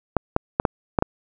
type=clicks; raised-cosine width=1 ms; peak=-3 dBFS; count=6; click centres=0.167 / 0.364 / 0.599 / 0.652 / 0.988 / 1.024 s; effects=none